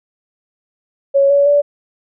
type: tone with pitch steps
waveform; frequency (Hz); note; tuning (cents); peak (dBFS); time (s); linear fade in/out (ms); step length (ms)
sine; 554.4 / 566 / 577.9; C#5 / C#5 / D5; 0 / +36 / -28; -8; 1.14-1.62; 20; 160
effects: none